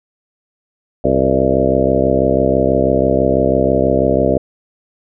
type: harmonic tone with a mistuned harmonic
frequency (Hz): 66.1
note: C2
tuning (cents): +18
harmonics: 1 / 2 / 3 / 4 / 5 / 6 / 7 / 8 / 9 / 10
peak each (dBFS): -23 / -22 / -22 / -19 / -21 / -19 / -19 / -22 / -17 / -21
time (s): 1.04-4.38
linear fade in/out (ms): 5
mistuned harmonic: 8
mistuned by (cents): -37
effects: none